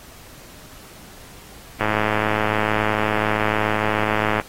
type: click train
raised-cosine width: 0.5 ms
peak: -5 dBFS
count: 278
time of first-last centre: 1.81-4.399 s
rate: 107 Hz
effects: pink hiss -44 dBFS RMS until 4.48 s + AAC 48 kbps